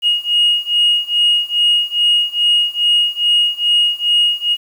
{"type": "beating tone pair", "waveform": "sine", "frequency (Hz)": [2872, 2874.4], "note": ["F7", "F7"], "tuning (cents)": [48, 49], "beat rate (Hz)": 2.4, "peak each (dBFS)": [-13, -14], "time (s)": [0.02, 4.57], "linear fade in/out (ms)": 50, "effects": ["tanh soft clip ceiling -6 dBFS", "7-bit"]}